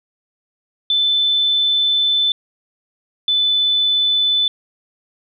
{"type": "tone pair in turn", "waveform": "sine", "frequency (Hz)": [3520, 3503], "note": ["A7", "A7"], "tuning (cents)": [0, -8], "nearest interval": "unison", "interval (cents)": 8, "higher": "first", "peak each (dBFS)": -13, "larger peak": "neither", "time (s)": [[0.9, 2.32], [3.28, 4.48]], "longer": "first", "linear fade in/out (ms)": 2, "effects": []}